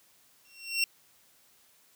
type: tone with exponential growth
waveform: 25% pulse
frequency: 2727 Hz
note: F7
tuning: 42 cents flat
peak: -18 dBFS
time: 0.45-0.84 s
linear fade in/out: 1 ms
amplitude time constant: 83 ms
effects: white hiss -63 dBFS RMS until 1.95 s + high-pass 60 Hz 12 dB/octave